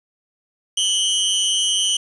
sawtooth tone pair together, 2960 / 3151 Hz, F#7 / G7, 0 / +8 cents, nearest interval minor second, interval 108 cents, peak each -16 / -17 dBFS, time 0.77-1.97 s, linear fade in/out 5 ms, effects resampled to 24000 Hz + 7-bit

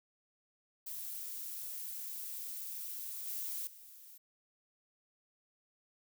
violet noise with level steps, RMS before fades -43 / -40 / -55 dBFS, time 0.86-4.18 s, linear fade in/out 10 ms, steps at 3.27 / 3.67 s, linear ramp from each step 2 ms, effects none

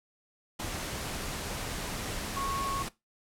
sine tone in noise, 1100 Hz, C#6, 14 cents flat, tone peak -32 dBFS, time 2.36-2.83 s, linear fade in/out 10 ms, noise pink, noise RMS -36 dBFS, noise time 0.59-2.89 s, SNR +1 dB, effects noise-tail reverb RT60 0.2 s tail -19 dB re dry + low-pass 12000 Hz 12 dB/octave

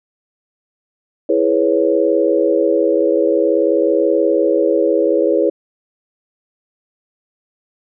sine chord, C# minor seventh, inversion first, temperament equal, 329.6 / 415.3 / 493.9 / 554.4 Hz, E4 / G#4 / B4 / C#5, 0 / 0 / 0 / 0 cents, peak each -17 dBFS, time 1.29-5.5 s, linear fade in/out 5 ms, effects none

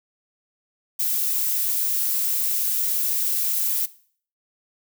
violet noise, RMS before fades -23 dBFS, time 0.99-3.86 s, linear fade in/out 10 ms, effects noise-tail reverb RT60 0.5 s tail -18 dB re dry

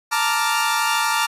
sawtooth chord, Bb major seventh, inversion third, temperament equal, 880 / 932.3 / 1174.7 / 1396.9 Hz, A5 / Bb5 / D6 / F6, 0 / 0 / 0 / 0 cents, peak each -20 dBFS, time 0.11-1.27 s, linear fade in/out 20 ms, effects resampled to 32000 Hz

